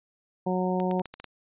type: harmonic tone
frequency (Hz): 183.5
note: F#3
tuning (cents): -14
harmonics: 1 / 2 / 3 / 4 / 5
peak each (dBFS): -27 / -30 / -32 / -33 / -34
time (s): 0.46-1.02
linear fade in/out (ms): 10
type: clicks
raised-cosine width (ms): 0.2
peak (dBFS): -22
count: 7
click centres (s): 0.801 / 0.912 / 0.996 / 1.057 / 1.14 / 1.2 / 1.243
effects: resampled to 8000 Hz